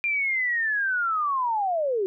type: linear sweep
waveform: sine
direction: down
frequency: 2399 to 365.6 Hz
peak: -22 dBFS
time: 0.04-2.06 s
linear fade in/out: 0 ms
effects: none